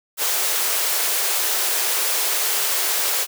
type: high-pass noise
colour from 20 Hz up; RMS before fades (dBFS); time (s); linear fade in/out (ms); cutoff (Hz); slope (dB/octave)
white; -21; 0.17-3.27; 50; 350; 96
effects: none